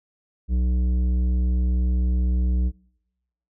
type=tone with tanh clipping; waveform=sine; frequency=61.74 Hz; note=B1; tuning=in tune; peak=-20 dBFS; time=0.48-2.72 s; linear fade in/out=50 ms; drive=10 dB; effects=noise-tail reverb RT60 0.9 s tail -25 dB re dry